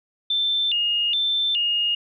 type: tone with vibrato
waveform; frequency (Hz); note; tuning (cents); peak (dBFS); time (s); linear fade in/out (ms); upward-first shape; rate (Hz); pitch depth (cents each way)
sine; 3181; G7; +25; -19; 0.3-1.95; 5; square; 1.2; 190
effects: none